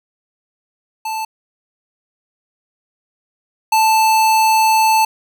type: tone pair in turn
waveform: square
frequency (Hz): 880 / 880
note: A5 / A5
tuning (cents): 0 / 0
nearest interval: unison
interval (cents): 0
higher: neither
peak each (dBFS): -21 / -11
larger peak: second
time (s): 1.05-1.25 / 3.72-5.05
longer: second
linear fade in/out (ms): 5
effects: none